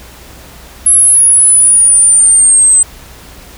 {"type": "linear sweep", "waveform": "sine", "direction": "down", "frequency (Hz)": [10960, 8100], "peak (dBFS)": -3, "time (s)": [0.86, 2.83], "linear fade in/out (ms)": 5, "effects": ["added 60 Hz sine -37 dBFS peak until 3.57 s", "pink hiss -35 dBFS RMS until 3.57 s"]}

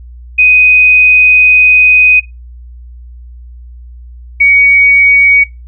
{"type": "tone pair in turn", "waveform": "sine", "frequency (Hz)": [2500, 2248], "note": ["D#7", "C#7"], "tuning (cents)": [8, 24], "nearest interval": "major second", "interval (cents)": 184, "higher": "first", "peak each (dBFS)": -3, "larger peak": "neither", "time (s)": [[0.38, 2.2], [4.4, 5.44]], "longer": "first", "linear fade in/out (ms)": 10, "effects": ["noise-tail reverb RT60 0.2 s tail -18 dB re dry", "added 60 Hz sine -28 dBFS peak until 5.67 s"]}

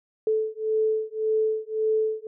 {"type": "beating tone pair", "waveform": "sine", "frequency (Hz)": [435.7, 437.5], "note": ["A4", "A4"], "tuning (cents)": [-17, -10], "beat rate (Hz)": 1.8, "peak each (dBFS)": -25, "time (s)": [0.27, 2.27], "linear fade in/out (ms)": 2, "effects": []}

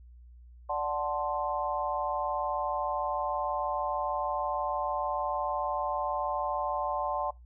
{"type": "chord", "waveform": "sine", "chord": "D dominant seventh", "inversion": "none", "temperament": "equal", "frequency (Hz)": [587.3, 740, 880, 1046.5], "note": ["D5", "F#5", "A5", "C6"], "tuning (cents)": [0, 0, 0, 0], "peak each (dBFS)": -34, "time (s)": [0.69, 7.31], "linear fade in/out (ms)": 10, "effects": ["noise-tail reverb RT60 0.2 s tail -22 dB re dry", "added 60 Hz sine -49 dBFS peak until 7.45 s"]}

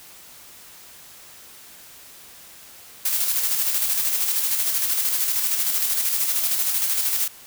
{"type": "noise with tremolo", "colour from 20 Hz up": "blue", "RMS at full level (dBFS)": -21, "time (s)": [3.05, 7.28], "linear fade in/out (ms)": 5, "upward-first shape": "square", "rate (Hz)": 13, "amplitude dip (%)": 35, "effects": ["white hiss -45 dBFS RMS until 7.46 s"]}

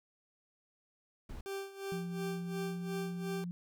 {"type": "noise", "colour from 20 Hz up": "brown", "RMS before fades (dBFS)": -44, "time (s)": [1.29, 1.41], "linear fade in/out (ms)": 5}
{"type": "tone with tremolo", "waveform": "40% pulse", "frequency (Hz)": 392, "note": "G4", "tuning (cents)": 0, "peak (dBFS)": -36, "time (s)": [1.46, 3.44], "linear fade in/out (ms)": 0, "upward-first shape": "sine", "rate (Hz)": 2.8, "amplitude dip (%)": 80}
{"type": "tone with pitch glide", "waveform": "sine", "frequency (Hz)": [173.8, 175.21], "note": ["F3", "F3"], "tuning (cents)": [-8, 6], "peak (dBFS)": -37, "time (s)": [1.92, 3.51], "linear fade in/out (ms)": 0, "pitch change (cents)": 14, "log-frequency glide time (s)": [2.5, 2.82]}
{"effects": []}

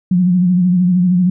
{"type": "tone with vibrato", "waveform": "sine", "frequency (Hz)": 180, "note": "F#3", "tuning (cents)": -47, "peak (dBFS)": -9, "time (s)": [0.11, 1.3], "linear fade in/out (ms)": 5, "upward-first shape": "sine", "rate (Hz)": 13, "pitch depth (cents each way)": 56, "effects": []}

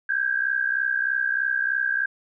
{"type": "tone pair together", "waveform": "sine", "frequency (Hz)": [1567.8, 1631], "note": ["G6", "G#6"], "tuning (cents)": [0, -32], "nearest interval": "minor second", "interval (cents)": 68, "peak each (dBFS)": -24, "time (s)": [0.09, 2.06], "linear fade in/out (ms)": 5, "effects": []}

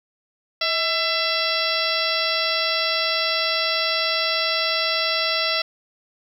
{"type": "harmonic tone with a mistuned harmonic", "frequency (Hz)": 670, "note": "E5", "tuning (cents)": 28, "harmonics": [1, 2, 3, 4, 5, 6, 7, 8], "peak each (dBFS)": [-28, -28, -28, -28, -28, -28, -28, -28], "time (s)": [0.61, 5.62], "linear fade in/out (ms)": 5, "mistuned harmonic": 1, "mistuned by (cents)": -75, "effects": ["8-bit"]}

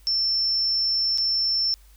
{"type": "tone with dropouts", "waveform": "sine", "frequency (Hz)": 5370, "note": "E8", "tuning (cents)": 31, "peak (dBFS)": -20, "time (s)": [0.07, 1.74], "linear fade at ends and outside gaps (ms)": 0, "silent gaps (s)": [1.175, 1.182], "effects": ["added 50 Hz sine -49 dBFS peak until 1.96 s", "white hiss -59 dBFS RMS until 1.96 s"]}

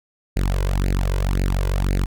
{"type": "tone with flanger", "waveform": "sawtooth", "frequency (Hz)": 46.82, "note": "F#1", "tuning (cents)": 21, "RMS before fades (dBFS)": -20, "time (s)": [0.36, 2.06], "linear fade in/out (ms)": 10, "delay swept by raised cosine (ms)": [0.43, 2.03], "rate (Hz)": 1.9, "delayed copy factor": 1, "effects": []}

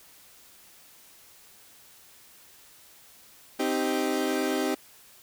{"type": "chord", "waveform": "30% pulse", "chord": "C minor", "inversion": "none", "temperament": "equal", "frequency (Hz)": [261.6, 311.1, 392], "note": ["C4", "Eb4", "G4"], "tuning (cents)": [0, 0, 0], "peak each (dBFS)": -27, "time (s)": [3.59, 4.75], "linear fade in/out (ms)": 10, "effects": ["white hiss -54 dBFS RMS until 5.22 s"]}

